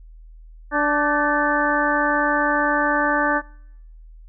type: harmonic tone with a mistuned harmonic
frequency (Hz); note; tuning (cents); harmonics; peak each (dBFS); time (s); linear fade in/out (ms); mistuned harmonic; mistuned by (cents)
292.6; D4; -6; 1 / 2 / 3 / 4 / 5 / 6; -24 / -24 / -24 / -24 / -24 / -24; 0.71-3.42; 50; 5; +62
effects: noise-tail reverb RT60 0.8 s tail -26 dB re dry + added 40 Hz sine -40 dBFS peak until 4.28 s